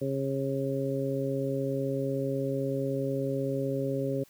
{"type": "harmonic tone", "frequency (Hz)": 136.1, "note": "C#3", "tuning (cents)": -31, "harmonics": [1, 2, 3, 4], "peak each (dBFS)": [-33, -33, -33, -33], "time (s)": [0.01, 4.24], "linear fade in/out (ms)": 10, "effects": ["white hiss -60 dBFS RMS until 4.29 s"]}